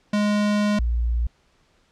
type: tone pair in turn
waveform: square / sine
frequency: 207.7 / 58.54 Hz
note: G#3 / A#1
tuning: 0 / +8 cents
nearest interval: octave + minor seventh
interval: 2192 cents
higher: first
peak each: -19 dBFS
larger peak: neither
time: 0.13-0.79 / 0.79-1.27 s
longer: first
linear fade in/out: 5 ms
effects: pink hiss -62 dBFS RMS until 1.91 s + low-pass 6000 Hz 12 dB/octave